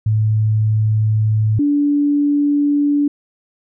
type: tone pair in turn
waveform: sine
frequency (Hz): 108.4 / 289.4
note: A2 / D4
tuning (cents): -25 / -25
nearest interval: octave + perfect fourth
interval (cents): 1700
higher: second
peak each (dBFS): -12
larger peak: neither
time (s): 0.06-1.59 / 1.59-3.08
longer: first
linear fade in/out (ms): 5
effects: none